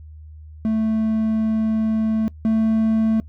triangle tone pair in turn, 220 / 221.3 Hz, A3 / A3, 0 / +10 cents, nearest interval unison, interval 10 cents, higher second, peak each -15 / -13 dBFS, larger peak second, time 0.65-2.28 / 2.45-3.2 s, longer first, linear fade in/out 0 ms, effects noise-tail reverb RT60 0.1 s tail -22 dB re dry + added 77 Hz sine -37 dBFS peak until 3.28 s

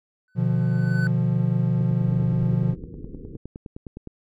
triangle tone with exponential growth, 1505 Hz, F#6, 29 cents sharp, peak -24 dBFS, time 0.28-1.07 s, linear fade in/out 1 ms, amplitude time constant 170 ms
triangle chord, B diminished, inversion none, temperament equal with one note detuned, 123.47 / 149.92 / 174.61 Hz, B2 / D3 / F3, 0 / +36 / 0 cents, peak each -20 / -24 / -21 dBFS, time 0.35-2.76 s, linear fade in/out 50 ms
click train, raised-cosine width 3 ms, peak -23 dBFS, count 23, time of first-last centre 1.81-4.073 s, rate 9.72 Hz
pink low-pass noise, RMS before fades -39 dBFS, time 2.06-3.37 s, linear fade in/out 10 ms, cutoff 480 Hz, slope 96 dB/octave
effects none

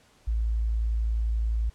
sine tone, 55.7 Hz, A1, 22 cents sharp, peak -23 dBFS, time 0.27-1.7 s, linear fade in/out 10 ms, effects pink hiss -60 dBFS RMS until 1.74 s + low-pass 9000 Hz 12 dB/octave

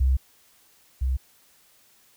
sine tone pair in turn, 65.41 / 64.88 Hz, C2 / C2, 0 / -14 cents, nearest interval unison, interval 14 cents, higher first, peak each -17 / -21 dBFS, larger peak first, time 0-0.17 / 1.01-1.17 s, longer first, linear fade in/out 10 ms, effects white hiss -59 dBFS RMS until 2.16 s

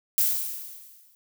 violet noise with exponential decay, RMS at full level -20 dBFS, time 0.18-1.15 s, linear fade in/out 0 ms, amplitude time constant 210 ms, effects none

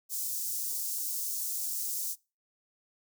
white high-pass noise, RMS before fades -34 dBFS, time 0.09-2.16 s, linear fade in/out 50 ms, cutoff 5700 Hz, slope 24 dB/octave, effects noise-tail reverb RT60 0.3 s tail -24 dB re dry

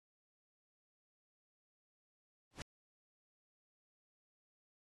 pink noise with exponential growth, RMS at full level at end -40 dBFS, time 2.51-2.62 s, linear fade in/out 1 ms, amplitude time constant 22 ms, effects low-pass 8000 Hz 12 dB/octave + AAC 32 kbps

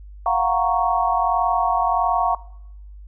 sine chord, Gb major seventh, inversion third, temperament equal, 698.5 / 740 / 932.3 / 1108.7 Hz, F5 / Gb5 / Bb5 / Db6, 0 / 0 / 0 / 0 cents, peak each -22 dBFS, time 0.26-2.35 s, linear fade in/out 2 ms, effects noise-tail reverb RT60 0.8 s tail -21 dB re dry + added 50 Hz sine -37 dBFS peak until 3.07 s

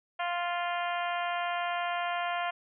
harmonic tone, 349.2 Hz, F4, in tune, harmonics 2 / 3 / 4 / 5 / 6 / 7 / 8 / 9, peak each -32 / -36 / -38 / -40 / -42 / -43 / -44 / -45 dBFS, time 0.19-2.51 s, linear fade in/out 10 ms, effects none

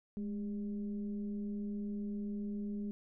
sine tone with frequency modulation, 207.7 Hz, G#3, in tune, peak -36 dBFS, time 0.17-2.91 s, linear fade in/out 0 ms, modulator 194 Hz, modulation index 0.46, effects none

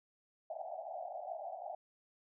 white band-pass noise, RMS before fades -44 dBFS, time 0.5-1.75 s, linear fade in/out 5 ms, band 610 to 780 Hz, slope 96 dB/octave, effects none

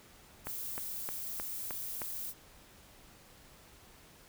violet noise, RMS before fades -40 dBFS, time 0.44-2.34 s, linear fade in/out 50 ms
click train, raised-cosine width 0.5 ms, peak -24 dBFS, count 6, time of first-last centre 0.47-2.018 s, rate 3.23 Hz
effects pink hiss -58 dBFS RMS until 4.28 s

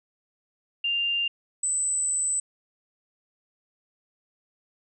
sine tone pair in turn, 2794 / 8018 Hz, F7 / B8, 0 / +25 cents, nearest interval octave + tritone, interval 1825 cents, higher second, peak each -23 dBFS, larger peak neither, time 0.84-1.28 / 1.63-2.4 s, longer second, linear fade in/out 5 ms, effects none

